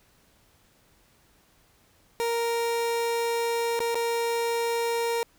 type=tone with dropouts; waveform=30% pulse; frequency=466.2 Hz; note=A#4; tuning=in tune; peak=-22 dBFS; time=2.2-5.23 s; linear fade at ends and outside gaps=0 ms; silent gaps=3.792-3.803 / 3.945-3.954 s; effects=pink hiss -62 dBFS RMS until 5.38 s